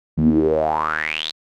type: tone with band-pass filter sweep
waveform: sawtooth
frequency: 77.78 Hz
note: D#2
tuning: in tune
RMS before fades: -19 dBFS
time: 0.17-1.32 s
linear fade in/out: 20 ms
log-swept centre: 180 to 4200 Hz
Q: 9
effects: none